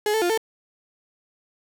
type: tone with pitch steps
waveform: 35% pulse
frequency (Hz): 420.7 / 440.6 / 350.9 / 445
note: G#4 / A4 / F4 / A4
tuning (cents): +22 / +2 / +8 / +20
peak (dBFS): -18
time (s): 0.06-0.376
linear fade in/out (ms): 2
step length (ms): 79
effects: none